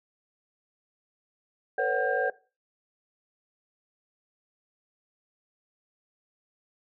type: tone cluster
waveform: sine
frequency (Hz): 456.8 / 505 / 559 / 747 / 1599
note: A#4 / B4 / C#5 / F#5 / G6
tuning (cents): -35 / +39 / +14 / +16 / +34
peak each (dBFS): -30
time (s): 1.78-2.3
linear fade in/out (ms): 5
effects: noise-tail reverb RT60 0.3 s tail -17 dB re dry + tanh soft clip ceiling -12 dBFS